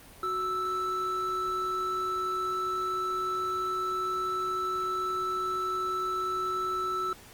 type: tone pair together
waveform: triangle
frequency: 370 / 1318.5 Hz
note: F#4 / E6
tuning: 0 / 0 cents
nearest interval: octave + minor seventh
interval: 2200 cents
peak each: -34 / -27 dBFS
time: 0.23-7.13 s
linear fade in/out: 2 ms
effects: pink hiss -51 dBFS RMS until 7.33 s + Opus 32 kbps